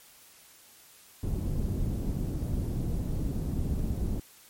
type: low-pass noise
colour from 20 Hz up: pink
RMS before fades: -30 dBFS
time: 1.23-4.2 s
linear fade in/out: 5 ms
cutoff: 250 Hz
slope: 12 dB/octave
effects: white hiss -55 dBFS RMS until 4.49 s + MP3 64 kbps